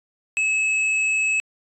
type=tone with tanh clipping; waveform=sine; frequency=2587 Hz; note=E7; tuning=33 cents flat; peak=-20 dBFS; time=0.37-1.4 s; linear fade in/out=0 ms; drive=10 dB; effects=resampled to 24000 Hz